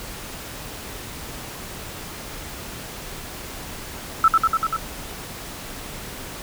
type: tone with echo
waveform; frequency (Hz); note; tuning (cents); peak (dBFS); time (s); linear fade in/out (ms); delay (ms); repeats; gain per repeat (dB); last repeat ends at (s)
sine; 1318.5; E6; 0; -10; 4.24-4.28; 2; 97; 5; -2; 4.765
effects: pink hiss -35 dBFS RMS until 6.42 s